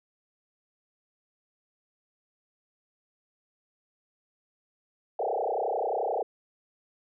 sine tone with frequency modulation, 620 Hz, D#5, 6 cents flat, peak -26 dBFS, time 5.19-6.23 s, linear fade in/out 5 ms, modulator 31.4 Hz, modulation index 6.3, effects none

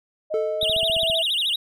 sine tone with pitch glide, 622.3 to 654.4 Hz, D#5 to E5, 0 to -13 cents, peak -24 dBFS, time 0.3-1.23 s, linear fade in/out 20 ms, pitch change +87 cents, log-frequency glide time 0.57-0.82 s
triangle tone with exponential decay, 440 Hz, A4, in tune, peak -18 dBFS, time 0.34-1.17 s, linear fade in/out 1 ms, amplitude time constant 180 ms
triangle tone with vibrato, 3276 Hz, G#7, 24 cents flat, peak -19 dBFS, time 0.61-1.56 s, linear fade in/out 5 ms, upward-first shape sine, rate 13 Hz, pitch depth 280 cents each way
click train, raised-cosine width 5 ms, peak -25 dBFS, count 8, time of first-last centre 0.63-1.1 s, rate 14.9 Hz
effects none

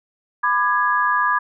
sine chord, G# diminished, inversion first, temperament just, 996.7 / 1196.1 / 1661.2 Hz, B5 / D6 / G#6, +16 / +31 / 0 cents, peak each -20 dBFS, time 0.43-1.39 s, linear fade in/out 10 ms, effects none

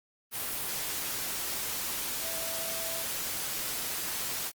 sine tone in noise, 659.3 Hz, E5, in tune, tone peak -41 dBFS, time 2.21-3.05 s, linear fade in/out 50 ms, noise white, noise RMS -34 dBFS, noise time 0.31-4.52 s, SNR -10 dB, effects Opus 32 kbps

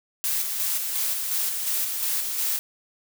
blue noise with tremolo, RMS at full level -25 dBFS, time 0.24-2.59 s, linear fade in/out 0 ms, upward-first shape square, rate 2.8 Hz, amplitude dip 35%, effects none

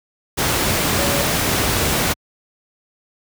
sine tone in noise, 565 Hz, C#5, 33 cents sharp, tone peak -23 dBFS, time 0.97-1.23 s, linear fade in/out 20 ms, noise pink, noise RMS -18 dBFS, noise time 0.37-2.14 s, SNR -8 dB, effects high-pass 60 Hz 12 dB/octave

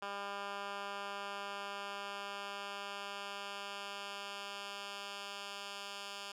10% pulse tone with band-pass filter sweep, 200.4 Hz, G3, 38 cents sharp, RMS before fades -44 dBFS, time 0.02-6.32 s, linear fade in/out 5 ms, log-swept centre 1600 to 3700 Hz, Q 0.84, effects none

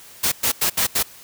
white noise bursts at uneven times, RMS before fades -19 dBFS, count 5, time 0.23-0.32 / 0.43-0.52 / 0.61-0.7 / 0.77-0.87 / 0.95-1.03 s, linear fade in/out 10 ms, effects white hiss -44 dBFS RMS until 1.23 s

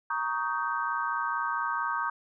sine chord, Eb dominant seventh, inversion second, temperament just, 933.4 / 1120.1 / 1244.5 / 1555.6 Hz, Bb5 / Db6 / Eb6 / G6, +2 / +18 / 0 / -14 cents, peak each -33 dBFS, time 0.1-2.1 s, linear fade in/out 5 ms, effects none

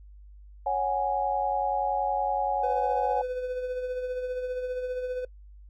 sine chord, C# suspended fourth, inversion none, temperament equal, 554.4 / 740 / 830.6 Hz, C#5 / F#5 / G#5, 0 / 0 / 0 cents, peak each -31 / -29 / -27 dBFS, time 0.66-3.22 s, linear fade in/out 5 ms
triangle tone with tremolo, 503 Hz, B4, 32 cents sharp, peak -25 dBFS, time 2.63-5.25 s, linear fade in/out 5 ms, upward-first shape triangle, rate 15 Hz, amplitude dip 50%
effects noise-tail reverb RT60 0.1 s tail -23 dB re dry + added 50 Hz sine -46 dBFS peak until 5.69 s

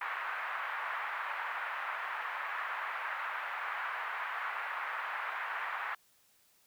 pink band-pass noise, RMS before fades -38 dBFS, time 0.01-5.95 s, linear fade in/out 5 ms, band 950 to 2000 Hz, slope 24 dB/octave, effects white hiss -68 dBFS RMS until 6.66 s

